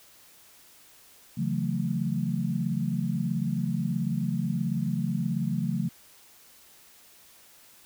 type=chord; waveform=sine; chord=F# minor seventh; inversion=second; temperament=just; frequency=138.75 / 166.5 / 185 / 222 Hz; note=C#3 / E3 / F#3 / A3; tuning=+2 / +18 / 0 / +16 cents; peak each=-31 dBFS; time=1.37-5.89 s; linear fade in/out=10 ms; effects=white hiss -55 dBFS RMS until 7.85 s